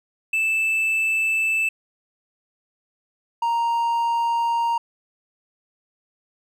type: tone pair in turn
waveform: triangle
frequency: 2637 / 932.3 Hz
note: E7 / A#5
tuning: 0 / 0 cents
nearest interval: octave + tritone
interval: 1800 cents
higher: first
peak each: -17 dBFS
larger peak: neither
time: 0.33-1.69 / 3.42-4.78 s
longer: neither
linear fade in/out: 5 ms
effects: none